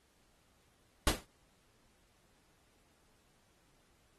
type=noise with exponential decay; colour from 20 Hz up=pink; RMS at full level=-26 dBFS; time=1.07-1.25 s; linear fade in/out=2 ms; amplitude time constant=39 ms; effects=pink hiss -71 dBFS RMS until 4.18 s + AAC 32 kbps